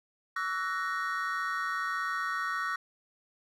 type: chord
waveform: triangle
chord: F# dominant seventh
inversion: second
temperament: equal with one note detuned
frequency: 1133.3 / 1318.5 / 1480 / 1864.7 Hz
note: C#6 / E6 / F#6 / A#6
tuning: +38 / 0 / 0 / 0 cents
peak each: -34 dBFS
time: 0.36-2.76 s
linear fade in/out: 5 ms
effects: none